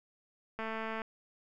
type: click train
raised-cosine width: 0.5 ms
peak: -24 dBFS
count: 96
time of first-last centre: 0.59-1.018 s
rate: 222 Hz
effects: none